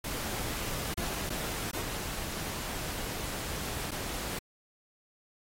pink noise with dropouts, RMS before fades -36 dBFS, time 0.04-4.39 s, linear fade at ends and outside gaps 5 ms, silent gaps 0.942-0.972 / 1.296-1.301 / 1.714-1.731 / 3.909-3.915 s, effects AAC 48 kbps

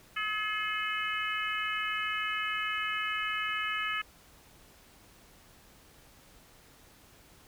harmonic tone, 426.7 Hz, G#4, 47 cents sharp, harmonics 3 / 4 / 5 / 6 / 7, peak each -35 / -36 / -37 / -38 / -38 dBFS, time 0.16-4.02 s, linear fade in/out 10 ms, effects pink hiss -58 dBFS RMS until 7.47 s

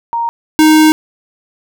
sine / square tone pair in turn, 932.3 / 311.1 Hz, A#5 / D#4, 0 / 0 cents, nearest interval octave + perfect fifth, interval 1900 cents, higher first, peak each -13 / -5 dBFS, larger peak second, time 0.13-0.29 / 0.59-0.92 s, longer second, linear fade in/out 0 ms, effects none

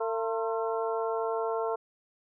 harmonic tone with a mistuned harmonic, 225.5 Hz, A3, 43 cents sharp, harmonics 2 / 3 / 4 / 5 / 6, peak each -30 / -34 / -36 / -38 / -40 dBFS, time 0-1.76 s, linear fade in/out 10 ms, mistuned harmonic 5, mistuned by -95 cents, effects none

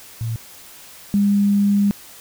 sine tone pair in turn, 113.8 / 202.1 Hz, A#2 / G#3, -41 / -47 cents, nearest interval minor seventh, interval 994 cents, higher second, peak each -21 / -13 dBFS, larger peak second, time 0.21-0.36 / 1.14-1.91 s, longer second, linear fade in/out 0 ms, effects white hiss -42 dBFS RMS until 2.2 s

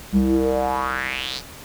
square tone with band-pass filter sweep, 65.41 Hz, C2, in tune, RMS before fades -21 dBFS, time 0.12-1.42 s, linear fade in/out 50 ms, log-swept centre 190 to 4900 Hz, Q 4.4, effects pink hiss -40 dBFS RMS until 1.64 s

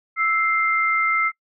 sine tone pair together, 1318.5 / 2093 Hz, E6 / C7, 0 / 0 cents, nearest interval minor sixth, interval 800 cents, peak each -20 dBFS, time 0.16-1.32 s, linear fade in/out 50 ms, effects noise-tail reverb RT60 0.1 s tail -23 dB re dry

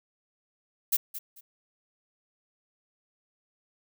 violet noise with echo, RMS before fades -24 dBFS, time 0.92-0.97 s, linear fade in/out 10 ms, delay 220 ms, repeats 2, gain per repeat -13 dB, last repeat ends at 1.41 s, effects none

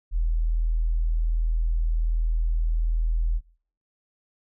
sine tone, 40.65 Hz, E1, 23 cents flat, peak -20 dBFS, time 0.11-3.41 s, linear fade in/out 50 ms, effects noise-tail reverb RT60 0.6 s tail -25 dB re dry

